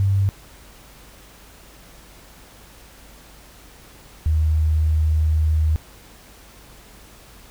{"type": "tone pair in turn", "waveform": "sine", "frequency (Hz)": [98, 78.05], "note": ["G2", "D#2"], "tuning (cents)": [0, 6], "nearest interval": "major third", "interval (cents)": 394, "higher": "first", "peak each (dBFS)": -15, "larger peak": "neither", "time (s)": [[0, 0.29], [4.26, 5.76]], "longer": "second", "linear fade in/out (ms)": 0, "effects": ["added 50 Hz sine -49 dBFS peak until 7.5 s", "pink hiss -47 dBFS RMS until 7.5 s"]}